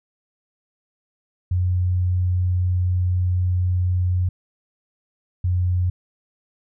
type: tone pair in turn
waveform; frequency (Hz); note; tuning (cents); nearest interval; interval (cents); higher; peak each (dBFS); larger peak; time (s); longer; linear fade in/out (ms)
sine; 90.4 / 89.99; F#2 / F#2; -40 / -48; unison; 8; first; -17; neither; 1.51-4.29 / 5.44-5.9; first; 5
effects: none